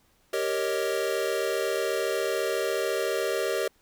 square chord, Eb dominant seventh, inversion first, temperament equal, 392 / 466.2 / 554.4 / 622.3 Hz, G4 / Bb4 / Db5 / Eb5, 0 / 0 / 0 / 0 cents, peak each -31 / -31 / -33 / -33 dBFS, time 0.33-3.68 s, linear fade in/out 5 ms, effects pink hiss -65 dBFS RMS until 3.81 s

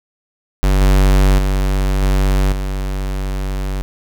square tone with level steps, 47.96 Hz, G1, 37 cents flat, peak -11 / -9 / -14 / -12 / -19 dBFS, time 0.63-3.82 s, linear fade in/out 0 ms, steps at 0.81 / 1.38 / 2.02 / 2.52 s, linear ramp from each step 5 ms, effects none

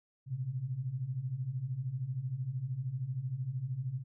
sine beating tone pair, 120 / 133 Hz, B2 / C3, -49 / +29 cents, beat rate 13 Hz, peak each -39 / -35 dBFS, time 0.26-4.04 s, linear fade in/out 50 ms, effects none

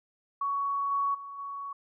sine tone with level steps, 1119 Hz, C#6, 16 cents sharp, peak -27 / -25 / -39 / -35 dBFS, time 0.41-1.73 s, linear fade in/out 5 ms, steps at 0.91 / 1.14 / 1.38 s, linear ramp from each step 10 ms, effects none

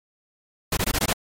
pink noise bursts, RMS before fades -22 dBFS, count 6, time 0.72-1.131 s, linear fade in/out 5 ms, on 51 ms, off 21 ms, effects MP3 64 kbps

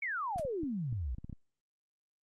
sine exponential sweep, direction down, 2300 to 55 Hz, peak -33 dBFS, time 0.02-1.15 s, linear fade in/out 5 ms
clicks, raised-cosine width 5 ms, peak -31 dBFS, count 9, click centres 0.36 / 0.396 / 0.451 / 0.634 / 0.927 / 1.184 / 1.245 / 1.297 / 1.328 s
white noise with exponential decay, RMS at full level -43 dBFS, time 0.38-0.46 s, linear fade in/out 5 ms, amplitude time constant 16 ms
effects Opus 32 kbps

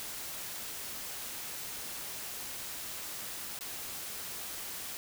white noise with dropouts, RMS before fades -41 dBFS, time 0-4.97 s, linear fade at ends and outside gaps 0 ms, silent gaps 3.589-3.609 s, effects none

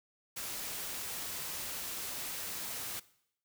white noise, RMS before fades -40 dBFS, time 0.36-3 s, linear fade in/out 10 ms, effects noise-tail reverb RT60 0.7 s tail -19 dB re dry

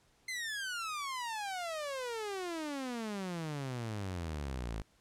sawtooth exponential sweep, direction down, 2093 to 51.91 Hz, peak -33 dBFS, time 0.28-4.82 s, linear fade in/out 5 ms, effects pink hiss -69 dBFS RMS until 5 s + low-pass 10000 Hz 12 dB/octave

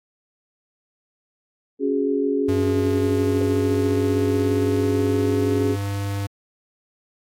sine chord, C# suspended fourth, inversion none, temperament just, 277.2 / 369.6 / 415.8 Hz, C#4 / F#4 / G#4, 0 / -2 / +2 cents, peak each -22 / -26 / -22 dBFS, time 1.79-5.77 s, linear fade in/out 50 ms
square tone with pitch glide, 96 to 99.9 Hz, G2 to G2, -36 to +33 cents, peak -24 dBFS, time 2.48-6.27 s, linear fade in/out 10 ms, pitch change +69 cents, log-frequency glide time 2.77-5.63 s
sine tone with exponential decay, 500 Hz, B4, 21 cents sharp, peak -24 dBFS, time 3.41-3.5 s, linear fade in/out 1 ms, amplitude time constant 19 ms
effects AAC 64 kbps

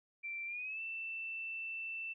sine tone with pitch glide, 2349 to 2667 Hz, D7 to E7, 0 to +20 cents, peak -39 dBFS, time 0.23-2.14 s, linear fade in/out 20 ms, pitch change +220 cents, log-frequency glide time 0.46-0.81 s, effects none

